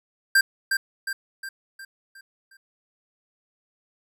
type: tone with echo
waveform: square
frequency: 1582 Hz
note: G6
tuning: 15 cents sharp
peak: -15 dBFS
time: 0.35-0.41 s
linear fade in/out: 5 ms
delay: 360 ms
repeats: 6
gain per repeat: -6 dB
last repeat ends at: 2.57 s
effects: none